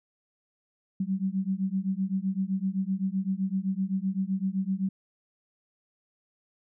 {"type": "beating tone pair", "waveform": "sine", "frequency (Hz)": [187.5, 195.3], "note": ["F#3", "G3"], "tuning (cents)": [23, -6], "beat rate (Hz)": 7.8, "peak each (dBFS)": -29, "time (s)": [1, 4.89], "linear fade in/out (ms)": 5, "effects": []}